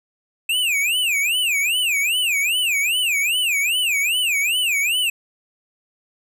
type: tone with vibrato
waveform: square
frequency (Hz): 2592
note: E7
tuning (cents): -30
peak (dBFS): -18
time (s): 0.49-5.1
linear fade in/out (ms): 5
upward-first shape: sine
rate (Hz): 2.5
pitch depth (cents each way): 270
effects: none